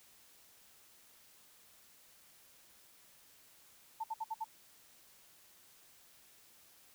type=tone bursts; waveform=sine; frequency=888 Hz; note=A5; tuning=16 cents sharp; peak=-35 dBFS; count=5; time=4-4.444 s; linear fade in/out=10 ms; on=40 ms; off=61 ms; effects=white hiss -63 dBFS RMS until 6.94 s